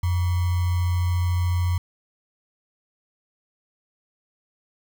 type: tone with sample-and-hold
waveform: sine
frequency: 88.6 Hz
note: F2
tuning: 25 cents sharp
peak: -19 dBFS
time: 0.03-1.78 s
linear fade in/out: 5 ms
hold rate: 1050 Hz
effects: none